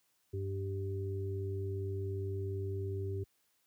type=harmonic tone; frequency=97.3 Hz; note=G2; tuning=12 cents flat; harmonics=1 / 3 / 4; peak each=-35 / -50 / -40 dBFS; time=0.33-3.24 s; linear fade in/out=10 ms; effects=white hiss -75 dBFS RMS until 3.66 s + high-pass 60 Hz 12 dB/octave